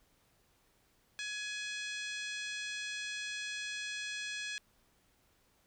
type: harmonic tone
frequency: 840 Hz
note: G#5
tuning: 19 cents sharp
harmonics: 2 / 3 / 4 / 5 / 6 / 7 / 8 / 9 / 10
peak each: -42 / -43 / -45 / -48 / -52 / -50 / -56 / -55 / -55 dBFS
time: 1.19-4.58 s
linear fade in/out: 0 ms
effects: pink hiss -71 dBFS RMS until 5.66 s